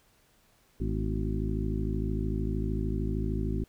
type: harmonic tone with a mistuned harmonic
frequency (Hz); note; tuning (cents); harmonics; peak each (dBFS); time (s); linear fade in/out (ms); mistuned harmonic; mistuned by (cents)
53.2; G#1; +42; 1 / 2 / 3 / 4 / 5 / 6 / 7; -31 / -34 / -36 / -37 / -38 / -39 / -39; 0.8-3.64; 5; 5; -76
effects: pink hiss -65 dBFS RMS until 3.68 s